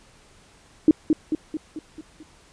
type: tone with echo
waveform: sine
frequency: 311.1 Hz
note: D#4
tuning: in tune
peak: -9 dBFS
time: 0.88-0.91 s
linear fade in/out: 2 ms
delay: 220 ms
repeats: 6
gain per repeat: -5 dB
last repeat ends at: 2.23 s
effects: pink hiss -54 dBFS RMS until 2.52 s + resampled to 22050 Hz